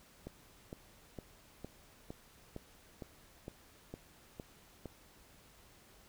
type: click train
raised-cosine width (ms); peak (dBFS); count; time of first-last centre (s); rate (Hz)
2; -30; 11; 0.27-4.857; 2.18
effects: pink hiss -62 dBFS RMS until 6.08 s